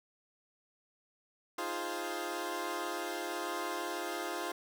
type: chord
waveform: 15% pulse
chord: F minor seventh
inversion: third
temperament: equal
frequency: 311.1 / 349.2 / 415.3 / 523.3 Hz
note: Eb4 / F4 / Ab4 / C5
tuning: 0 / 0 / 0 / 0 cents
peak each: -37 / -32 / -36 / -37 dBFS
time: 1.58-4.52 s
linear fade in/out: 5 ms
effects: none